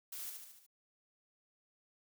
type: noise with echo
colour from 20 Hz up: blue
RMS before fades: -45 dBFS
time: 0.12-0.3 s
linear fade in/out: 5 ms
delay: 73 ms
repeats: 5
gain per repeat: -4 dB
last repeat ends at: 0.665 s
effects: none

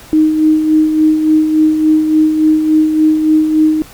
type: tone with tremolo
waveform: sine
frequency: 311.1 Hz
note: D#4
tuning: in tune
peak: -5 dBFS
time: 0.13-3.82 s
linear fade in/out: 0 ms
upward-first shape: sine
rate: 3.5 Hz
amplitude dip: 50%
effects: pink hiss -37 dBFS RMS until 3.93 s

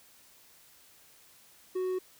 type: tone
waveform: triangle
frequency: 370 Hz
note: F#4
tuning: in tune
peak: -27 dBFS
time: 1.75-1.99 s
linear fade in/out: 10 ms
effects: white hiss -59 dBFS RMS until 2.19 s

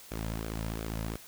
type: tone with flanger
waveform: sawtooth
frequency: 55 Hz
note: A1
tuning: in tune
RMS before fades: -36 dBFS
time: 0.11-1.17 s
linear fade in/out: 10 ms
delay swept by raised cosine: 1 to 2.7 ms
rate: 2.8 Hz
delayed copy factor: -0.55
effects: white hiss -51 dBFS RMS until 1.27 s

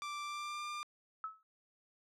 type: tone with pitch glide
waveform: sawtooth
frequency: 1174.7 to 1196.6 Hz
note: D6 to D6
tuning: 0 to +32 cents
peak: -36 dBFS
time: 0.02-0.83 s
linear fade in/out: 0 ms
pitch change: +32 cents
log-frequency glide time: 0.24-0.65 s
type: tone with exponential decay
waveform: sine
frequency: 1297 Hz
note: E6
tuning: 28 cents flat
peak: -35 dBFS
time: 1.24-1.43 s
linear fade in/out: 1 ms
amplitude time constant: 40 ms
effects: low-pass 7000 Hz 12 dB/octave

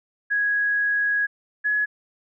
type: tone pair in turn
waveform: sine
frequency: 1661.2 / 1689.3 Hz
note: G#6 / G#6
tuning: 0 / +29 cents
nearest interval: unison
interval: 29 cents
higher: second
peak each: -19 dBFS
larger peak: neither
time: 0.3-1.27 / 1.64-1.86 s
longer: first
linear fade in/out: 20 ms
effects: none

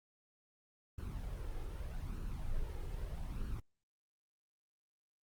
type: noise with flanger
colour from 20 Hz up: brown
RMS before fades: -40 dBFS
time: 0.98-3.6 s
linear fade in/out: 5 ms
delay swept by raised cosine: 0.7 to 2.4 ms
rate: 0.81 Hz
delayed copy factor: +0.65
effects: Opus 24 kbps

